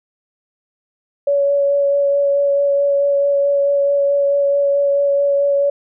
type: tone with vibrato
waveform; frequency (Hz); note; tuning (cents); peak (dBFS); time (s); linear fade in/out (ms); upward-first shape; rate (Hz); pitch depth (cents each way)
sine; 564; C#5; +30; -12; 1.27-5.7; 5; sine; 4.6; 11
effects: none